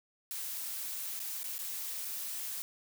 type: noise with dropouts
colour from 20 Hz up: blue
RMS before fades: -39 dBFS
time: 0.31-2.62 s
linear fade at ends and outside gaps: 0 ms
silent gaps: 1.193-1.201 / 1.432-1.441 / 1.581-1.59 / 2.048-2.052 s
effects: none